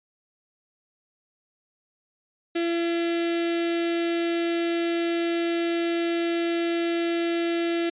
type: tone with notch filter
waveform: sawtooth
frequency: 338.5 Hz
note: E4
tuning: 46 cents sharp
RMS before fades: -25 dBFS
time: 2.55-7.9 s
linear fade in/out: 10 ms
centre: 1000 Hz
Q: 0.92
effects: resampled to 8000 Hz